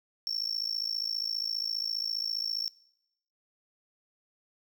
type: tone with amplitude modulation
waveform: triangle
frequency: 5440 Hz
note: F8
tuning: 46 cents flat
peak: -25 dBFS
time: 0.27-2.68 s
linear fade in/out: 0 ms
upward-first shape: sine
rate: 54.9 Hz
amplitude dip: 90%
effects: noise-tail reverb RT60 0.8 s tail -21 dB re dry